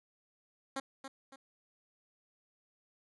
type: tone with echo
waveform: 10% pulse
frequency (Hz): 269.4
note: C#4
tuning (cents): -49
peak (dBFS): -27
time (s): 0.76-0.8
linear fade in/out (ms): 5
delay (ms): 280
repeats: 2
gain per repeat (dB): -8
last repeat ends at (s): 1.36
effects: resampled to 24000 Hz